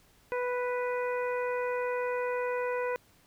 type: harmonic tone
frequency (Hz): 493.9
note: B4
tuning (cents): 0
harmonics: 1 / 2 / 3 / 4 / 5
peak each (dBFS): -30 / -36 / -40 / -42 / -44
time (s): 0.32-2.96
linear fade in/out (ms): 0
effects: pink hiss -63 dBFS RMS until 3.26 s